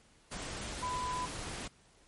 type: tone in noise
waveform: sine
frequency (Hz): 1000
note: B5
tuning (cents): +21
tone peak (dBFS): -34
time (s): 0.82-1.26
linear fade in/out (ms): 10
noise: pink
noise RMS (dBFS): -41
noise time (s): 0.31-1.68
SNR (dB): +4
effects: pink hiss -64 dBFS RMS until 2.07 s + MP3 48 kbps